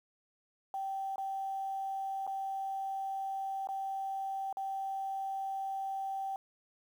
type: tone with dropouts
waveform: sine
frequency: 777 Hz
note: G5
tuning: 16 cents flat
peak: -34 dBFS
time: 0.74-6.36 s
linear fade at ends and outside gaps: 1 ms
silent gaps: 1.159-1.181 / 2.267-2.275 / 3.672-3.688 / 4.527-4.57 s
effects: 10-bit